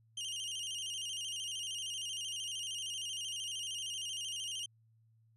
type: tone with vibrato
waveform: sawtooth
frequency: 2994 Hz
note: F#7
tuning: 20 cents sharp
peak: -35 dBFS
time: 0.17-4.66 s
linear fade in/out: 5 ms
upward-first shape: square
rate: 13 Hz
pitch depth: 79 cents each way
effects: added 112 Hz sine -65 dBFS peak until 5.36 s + resampled to 24000 Hz